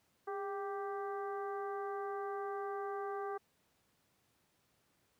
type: harmonic tone with a mistuned harmonic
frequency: 392 Hz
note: G4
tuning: in tune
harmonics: 1 / 2 / 3 / 4 / 5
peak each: -40 / -43 / -45 / -52 / -60 dBFS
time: 0.27-3.38 s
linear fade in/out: 10 ms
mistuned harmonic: 1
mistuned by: +57 cents
effects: pink hiss -75 dBFS RMS until 5.19 s + high-pass 80 Hz 12 dB/octave